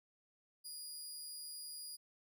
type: tone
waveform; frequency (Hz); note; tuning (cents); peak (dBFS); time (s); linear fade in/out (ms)
20% pulse; 4874; D#8; -37; -40; 0.64-1.97; 20
effects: none